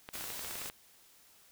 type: clicks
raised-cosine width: 0.3 ms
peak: -26 dBFS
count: 12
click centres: 0.089 / 0.155 / 0.21 / 0.241 / 0.303 / 0.393 / 0.447 / 0.51 / 0.555 / 0.617 / 0.659 / 0.699 s
type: noise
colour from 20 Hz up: white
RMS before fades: -42 dBFS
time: 0.13-0.7 s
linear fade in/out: 10 ms
effects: white hiss -62 dBFS RMS until 1.51 s